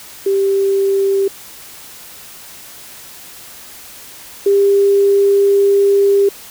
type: tone pair in turn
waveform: sine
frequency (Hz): 392 / 398.9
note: G4 / G4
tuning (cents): 0 / +30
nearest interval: unison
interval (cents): 30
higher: second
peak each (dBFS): -11 / -8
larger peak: second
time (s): 0.26-1.28 / 4.46-6.29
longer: second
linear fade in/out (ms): 5
effects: white hiss -36 dBFS RMS until 6.5 s